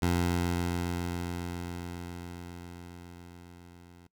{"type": "tone with level ramp", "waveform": "15% pulse", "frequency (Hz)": 87.31, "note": "F2", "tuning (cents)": 0, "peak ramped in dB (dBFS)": [-18, -46], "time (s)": [0.02, 4.07], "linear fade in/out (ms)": 5, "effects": ["noise-tail reverb RT60 0.1 s tail -21 dB re dry"]}